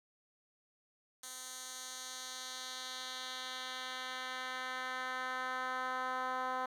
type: tone with band-pass filter sweep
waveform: 10% pulse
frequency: 256.5 Hz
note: C4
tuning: 34 cents flat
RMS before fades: -41 dBFS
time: 1.23-6.66 s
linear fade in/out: 5 ms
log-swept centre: 8200 to 1000 Hz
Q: 1.3
effects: 11-bit